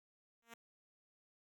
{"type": "tone with exponential growth", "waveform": "5% pulse", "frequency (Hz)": 231.9, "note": "A#3", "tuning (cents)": -9, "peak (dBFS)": -38, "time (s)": [0.42, 0.54], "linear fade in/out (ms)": 5, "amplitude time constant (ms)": 26, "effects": []}